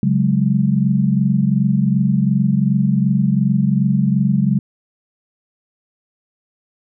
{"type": "chord", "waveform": "sine", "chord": "C# suspended fourth", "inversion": "none", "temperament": "equal", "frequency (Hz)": [138.59, 185, 207.7], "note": ["C#3", "F#3", "G#3"], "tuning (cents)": [0, 0, 0], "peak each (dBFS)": -17, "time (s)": [0.03, 4.59], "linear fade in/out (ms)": 2, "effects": []}